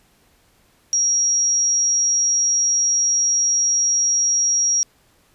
sine tone, 5660 Hz, F8, 22 cents sharp, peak -15 dBFS, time 0.93-4.83 s, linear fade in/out 0 ms, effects pink hiss -58 dBFS RMS until 5.34 s + resampled to 32000 Hz

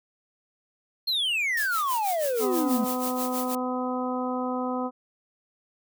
triangle exponential sweep, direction down, 4309 to 207.7 Hz, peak -22 dBFS, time 1.07-2.85 s, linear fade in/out 10 ms
blue noise with tremolo, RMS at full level -32 dBFS, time 1.57-3.55 s, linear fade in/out 2 ms, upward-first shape sine, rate 6.2 Hz, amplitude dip 80%
harmonic tone, 252.5 Hz, B3, 39 cents sharp, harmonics 1 / 2 / 3 / 4 / 5, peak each -29 / -32 / -34 / -35 / -36 dBFS, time 2.39-4.91 s, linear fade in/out 50 ms
effects none

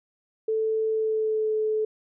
sine tone with pitch glide, 440 to 432.7 Hz, A4 to A4, 0 to -29 cents, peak -22 dBFS, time 0.48-1.85 s, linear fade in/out 5 ms, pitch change -29 cents, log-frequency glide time 0.9-1.54 s, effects none

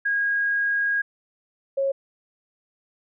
sine tone pair in turn, 1637 / 546.3 Hz, G#6 / C#5, -25 / -25 cents, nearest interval octave + perfect fifth, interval 1900 cents, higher first, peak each -20 dBFS, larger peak neither, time 0.05-1.02 / 1.77-1.92 s, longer first, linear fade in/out 10 ms, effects none

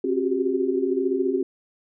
sine tone cluster, 267.9 / 362.5 / 376.2 / 397.6 Hz, C4 / F#4 / F#4 / G4, +41 / -35 / +29 / +25 cents, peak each -26 dBFS, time 0.04-1.43 s, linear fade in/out 5 ms, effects none

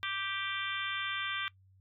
harmonic tone, 392 Hz, G4, in tune, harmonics 3 / 4 / 5 / 6 / 7 / 8 / 9, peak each -40 / -39 / -42 / -41 / -45 / -41 / -41 dBFS, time 0.03-1.48 s, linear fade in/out 0 ms, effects noise-tail reverb RT60 0.1 s tail -21 dB re dry + added 95 Hz sine -60 dBFS peak until 1.8 s

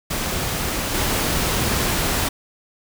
pink noise with level steps, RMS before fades -24 / -21 dBFS, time 0.1-2.29 s, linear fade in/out 10 ms, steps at 0.94 s, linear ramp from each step 10 ms, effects none

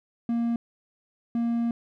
triangle tone pair in turn, 233.9 / 233.9 Hz, A#3 / A#3, +6 / +6 cents, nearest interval unison, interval 0 cents, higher neither, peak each -21 dBFS, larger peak neither, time 0.29-0.56 / 1.35-1.71 s, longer second, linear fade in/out 2 ms, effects none

